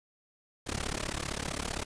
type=noise with amplitude modulation; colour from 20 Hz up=pink; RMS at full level=-31 dBFS; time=0.66-1.85 s; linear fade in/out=20 ms; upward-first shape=sine; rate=35.4 Hz; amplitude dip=95%; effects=resampled to 22050 Hz